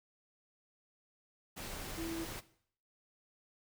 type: tone in noise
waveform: sine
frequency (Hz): 329.6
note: E4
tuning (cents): 0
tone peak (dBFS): -38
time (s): 1.97-2.25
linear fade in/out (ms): 20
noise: pink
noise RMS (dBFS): -44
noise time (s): 1.56-2.41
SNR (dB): +3
effects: noise-tail reverb RT60 0.6 s tail -17 dB re dry